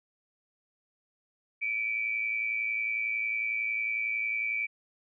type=tone pair together; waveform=sine; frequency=2300 / 2411 Hz; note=D7 / D7; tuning=-37 / +45 cents; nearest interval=minor second; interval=82 cents; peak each=-29 / -35 dBFS; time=1.61-4.67 s; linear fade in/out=20 ms; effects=none